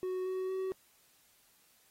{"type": "tone with pitch steps", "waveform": "triangle", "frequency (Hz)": [370, 374.1, 378.2], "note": ["F#4", "F#4", "F#4"], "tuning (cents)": [0, 19, 38], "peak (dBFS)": -31, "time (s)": [0.03, 0.72], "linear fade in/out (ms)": 0, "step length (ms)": 230, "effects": ["white hiss -67 dBFS RMS until 1.9 s", "AAC 48 kbps"]}